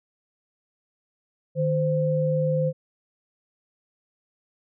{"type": "tone pair together", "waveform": "sine", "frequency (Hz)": [153.91, 518], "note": ["D#3", "C5"], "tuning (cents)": [-18, -17], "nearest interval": "octave + major sixth", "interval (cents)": 2101, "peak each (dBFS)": -23, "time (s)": [1.55, 2.73], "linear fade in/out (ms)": 50, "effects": []}